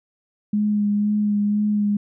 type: tone with vibrato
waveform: sine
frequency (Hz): 207.7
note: G#3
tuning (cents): 0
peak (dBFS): -17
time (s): 0.53-1.97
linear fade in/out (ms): 5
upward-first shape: sine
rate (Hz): 2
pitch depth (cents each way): 19
effects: none